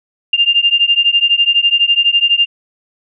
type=beating tone pair; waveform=sine; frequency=2794 / 2806 Hz; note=F7 / F7; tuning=0 / +8 cents; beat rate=12 Hz; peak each=-12 dBFS; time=0.33-2.46 s; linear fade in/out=5 ms; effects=none